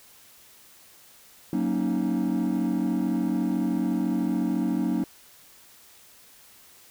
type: chord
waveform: triangle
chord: D# minor seventh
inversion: first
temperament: equal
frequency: 185 / 233.1 / 277.2 / 311.1 Hz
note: F#3 / A#3 / C#4 / D#4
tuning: 0 / 0 / 0 / 0 cents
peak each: -26 / -25 / -26 / -26 dBFS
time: 1.53-5.04 s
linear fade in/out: 2 ms
effects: tanh soft clip ceiling -16 dBFS + white hiss -53 dBFS RMS until 6.9 s